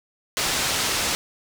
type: low-pass noise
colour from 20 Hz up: white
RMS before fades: -24 dBFS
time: 0.37-1.15 s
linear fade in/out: 0 ms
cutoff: 6500 Hz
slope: 12 dB/octave
effects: none

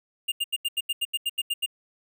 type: tone bursts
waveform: square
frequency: 2820 Hz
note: F7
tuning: 16 cents sharp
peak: -24 dBFS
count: 12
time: 0.28-1.662 s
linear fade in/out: 10 ms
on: 40 ms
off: 82 ms
effects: none

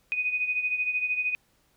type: beating tone pair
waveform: sine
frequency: 2489 / 2502 Hz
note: D#7 / D#7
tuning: 0 / +9 cents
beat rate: 13 Hz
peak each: -26 / -32 dBFS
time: 0.12-1.35 s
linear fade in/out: 0 ms
effects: pink hiss -67 dBFS RMS until 1.76 s

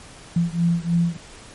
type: beating tone pair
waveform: sine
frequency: 169 / 172.2 Hz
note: E3 / F3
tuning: +43 / -24 cents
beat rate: 3.2 Hz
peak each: -20 / -21 dBFS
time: 0.36-1.17 s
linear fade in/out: 5 ms
effects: pink hiss -43 dBFS RMS until 1.54 s + MP3 48 kbps

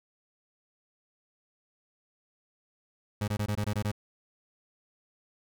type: tone bursts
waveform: 30% pulse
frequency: 104.2 Hz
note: G#2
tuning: 6 cents sharp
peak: -25 dBFS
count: 8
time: 3.21-3.916 s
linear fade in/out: 5 ms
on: 69 ms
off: 22 ms
effects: none

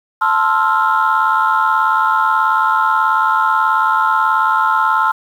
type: chord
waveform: sine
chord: F major seventh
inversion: first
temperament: equal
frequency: 880 / 1046.5 / 1318.5 / 1396.9 Hz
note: A5 / C6 / E6 / F6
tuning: 0 / 0 / 0 / 0 cents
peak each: -16 dBFS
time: 0.21-5.12 s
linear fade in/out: 10 ms
effects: tanh soft clip ceiling -4 dBFS + 7-bit

